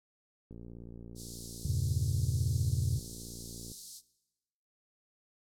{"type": "click train", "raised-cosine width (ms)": 3, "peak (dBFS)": -35, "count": 187, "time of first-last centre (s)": [0.51, 3.717], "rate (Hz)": 58}
{"type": "high-pass noise", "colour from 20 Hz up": "white", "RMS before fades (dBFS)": -44, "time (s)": [1.15, 4.02], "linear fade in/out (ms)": 50, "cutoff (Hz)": 4100, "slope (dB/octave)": 48}
{"type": "chord", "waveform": "sine", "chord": "E diminished seventh", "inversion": "none", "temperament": "equal", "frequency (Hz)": [82.41, 98, 116.54, 138.59], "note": ["E2", "G2", "Bb2", "Db3"], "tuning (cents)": [0, 0, 0, 0], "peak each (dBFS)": -34, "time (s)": [1.65, 2.99], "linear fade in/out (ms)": 5}
{"effects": ["noise-tail reverb RT60 1.0 s tail -19 dB re dry", "low-pass 10000 Hz 12 dB/octave"]}